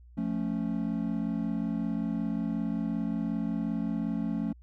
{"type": "chord", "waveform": "triangle", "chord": "F augmented", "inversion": "none", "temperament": "equal", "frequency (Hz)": [174.61, 220, 277.2], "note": ["F3", "A3", "C#4"], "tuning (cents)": [0, 0, 0], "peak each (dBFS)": [-32, -29, -32], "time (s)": [0.17, 4.53], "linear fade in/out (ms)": 10, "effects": ["added 60 Hz sine -50 dBFS peak until 4.62 s"]}